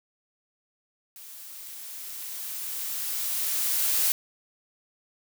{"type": "noise with level ramp", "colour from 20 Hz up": "blue", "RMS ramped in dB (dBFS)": [-45, -23], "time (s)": [1.16, 4.12], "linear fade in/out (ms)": 0, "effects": []}